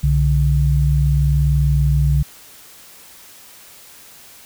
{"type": "tone pair together", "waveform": "sine", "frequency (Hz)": [63.24, 143.9], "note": ["B1", "D3"], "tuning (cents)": [42, -35], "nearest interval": "octave + major second", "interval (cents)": 1423, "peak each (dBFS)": -15, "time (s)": [0.03, 2.23], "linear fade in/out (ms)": 10, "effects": ["white hiss -43 dBFS RMS until 4.45 s"]}